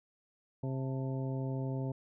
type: harmonic tone with a mistuned harmonic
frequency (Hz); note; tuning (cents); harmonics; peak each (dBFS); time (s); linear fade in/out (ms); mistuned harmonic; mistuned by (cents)
132.9; C3; +27; 1 / 2 / 3 / 4 / 5 / 7; -34 / -40 / -44 / -46 / -48 / -51; 0.63-1.92; 5; 7; -79
effects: none